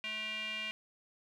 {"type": "tone with band-pass filter", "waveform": "square", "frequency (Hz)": 216, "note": "A3", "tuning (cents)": -32, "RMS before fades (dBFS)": -39, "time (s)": [0.04, 0.71], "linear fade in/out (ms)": 0, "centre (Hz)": 2600, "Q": 9.2, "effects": []}